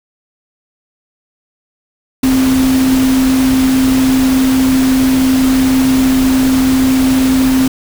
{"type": "tone in noise", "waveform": "sine", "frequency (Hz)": 261.6, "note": "C4", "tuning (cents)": 0, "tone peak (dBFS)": -8, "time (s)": [2.23, 7.68], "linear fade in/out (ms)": 5, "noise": "pink", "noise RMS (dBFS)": -20, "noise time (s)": [2.23, 7.68], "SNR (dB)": 9, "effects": []}